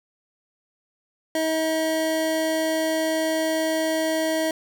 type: tone pair together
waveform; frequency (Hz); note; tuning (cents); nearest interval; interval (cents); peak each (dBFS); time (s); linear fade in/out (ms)
square; 317.9 / 638.7; D#4 / D#5; +37 / +45; octave; 1208; -26 / -24; 1.35-4.51; 2
effects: none